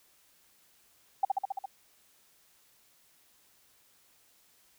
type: tone with echo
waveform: sine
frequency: 783 Hz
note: G5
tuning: 2 cents flat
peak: -21 dBFS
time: 1.23-1.25 s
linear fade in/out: 5 ms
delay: 68 ms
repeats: 6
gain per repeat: -2 dB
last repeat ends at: 1.658 s
effects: white hiss -65 dBFS RMS until 4.78 s